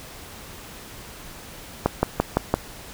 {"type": "click train", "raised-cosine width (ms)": 1, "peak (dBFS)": -3, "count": 5, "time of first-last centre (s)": [1.86, 2.54], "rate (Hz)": 5.88, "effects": ["pink hiss -41 dBFS RMS until 2.93 s"]}